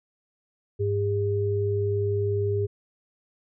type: tone pair together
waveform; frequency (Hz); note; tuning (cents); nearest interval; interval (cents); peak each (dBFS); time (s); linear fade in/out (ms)
sine; 101.38 / 404.9; G#2 / G#4; -41 / -44; 2 octaves; 2397; -25; 0.79-2.67; 20
effects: none